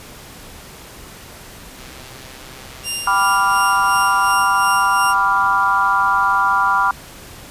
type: click train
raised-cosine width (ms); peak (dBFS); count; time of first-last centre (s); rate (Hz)
0.2; -23; 329; 1.79-4.313; 130
type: tone with tremolo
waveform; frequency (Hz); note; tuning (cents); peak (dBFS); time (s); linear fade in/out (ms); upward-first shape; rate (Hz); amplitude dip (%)
15% pulse; 2794; F7; 0; -14; 2.83-5.15; 50; sine; 2.8; 55
type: chord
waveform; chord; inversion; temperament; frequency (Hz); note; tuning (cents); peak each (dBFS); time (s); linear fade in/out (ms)
sine; G dominant seventh; none; equal; 784 / 987.8 / 1174.7 / 1396.9; G5 / B5 / D6 / F6; 0 / 0 / 0 / 0; -22 / -17 / -18 / -18; 3.07-6.91; 2
effects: pink hiss -38 dBFS RMS until 7.5 s + resampled to 32000 Hz